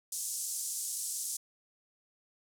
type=band-pass noise; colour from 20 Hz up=pink; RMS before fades=-37 dBFS; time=0.12-1.37 s; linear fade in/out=5 ms; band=6500 to 11000 Hz; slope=24 dB/octave; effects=none